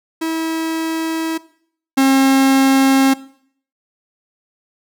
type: tone pair in turn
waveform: 45% pulse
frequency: 323.8 / 268.8 Hz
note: E4 / C4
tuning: -31 / +47 cents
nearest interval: minor third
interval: 322 cents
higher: first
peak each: -18 / -10 dBFS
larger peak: second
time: 0.21-1.38 / 1.97-3.14 s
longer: neither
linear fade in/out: 10 ms
effects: noise-tail reverb RT60 0.6 s tail -19 dB re dry